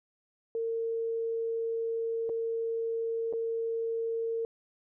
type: tone with dropouts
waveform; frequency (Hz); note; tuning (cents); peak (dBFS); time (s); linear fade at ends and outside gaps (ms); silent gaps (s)
sine; 456.2; A#4; -37; -29; 0.55-4.45; 1; 2.293-2.297 / 3.327-3.335
effects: none